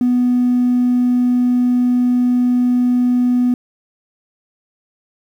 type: tone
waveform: triangle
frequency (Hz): 246.9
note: B3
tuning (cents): 0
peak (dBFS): -8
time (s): 0.01-3.54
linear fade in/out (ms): 2
effects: tanh soft clip ceiling -8 dBFS + 8-bit